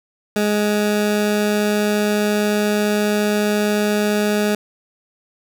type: tone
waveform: 20% pulse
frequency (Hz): 208.8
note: G#3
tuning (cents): +10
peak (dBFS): -11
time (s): 0.36-4.55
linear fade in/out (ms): 2
effects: none